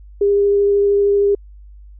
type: tone with vibrato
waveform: sine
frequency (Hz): 403.7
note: G#4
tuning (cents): -49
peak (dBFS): -11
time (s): 0.21-1.35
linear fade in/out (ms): 5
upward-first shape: sine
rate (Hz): 13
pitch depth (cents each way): 8
effects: added 50 Hz sine -37 dBFS peak until 1.99 s